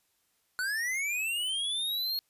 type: linear sweep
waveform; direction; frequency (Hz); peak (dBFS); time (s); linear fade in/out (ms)
square; up; 1457 to 4310; -30; 0.59-2.19; 0
effects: white hiss -73 dBFS RMS until 2.29 s + resampled to 32000 Hz